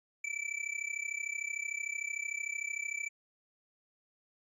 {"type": "tone with amplitude modulation", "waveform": "square", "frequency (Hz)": 2321, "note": "D7", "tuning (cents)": -21, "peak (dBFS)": -32, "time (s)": [0.24, 3.09], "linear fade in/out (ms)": 5, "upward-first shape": "sine", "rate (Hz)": 33.3, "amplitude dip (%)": 90, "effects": ["resampled to 24000 Hz"]}